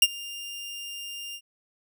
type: tone with ADSR envelope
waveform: sawtooth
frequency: 2801 Hz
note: F7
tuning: 4 cents sharp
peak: -9 dBFS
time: 0.02-1.41 s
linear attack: 4 ms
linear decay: 43 ms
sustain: -23 dB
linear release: 64 ms
effects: none